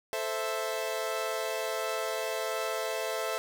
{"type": "chord", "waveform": "sawtooth", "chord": "A minor", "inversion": "none", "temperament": "equal", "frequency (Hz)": [440, 523.3, 659.3], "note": ["A4", "C5", "E5"], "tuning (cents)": [0, 0, 0], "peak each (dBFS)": [-32, -32, -30], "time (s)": [0.13, 3.38], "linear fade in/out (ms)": 0, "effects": []}